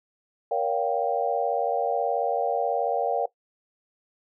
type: chord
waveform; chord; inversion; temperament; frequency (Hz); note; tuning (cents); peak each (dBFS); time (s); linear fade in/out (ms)
sine; G half-diminished seventh; first; just; 470.4 / 564.5 / 705.6 / 784; Bb4 / Db5 / F5 / G5; +16 / +31 / +18 / 0; -28; 0.51-3.26; 5
effects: noise-tail reverb RT60 0.1 s tail -18 dB re dry